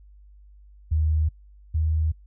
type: tone pair in turn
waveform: sine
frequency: 77.78 / 78.87 Hz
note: D#2 / D#2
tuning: 0 / +24 cents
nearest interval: unison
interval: 24 cents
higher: second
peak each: -19 / -20 dBFS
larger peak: first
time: 0.91-1.29 / 1.74-2.12 s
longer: neither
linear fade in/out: 10 ms
effects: noise-tail reverb RT60 0.1 s tail -21 dB re dry + added 50 Hz sine -47 dBFS peak until 2.26 s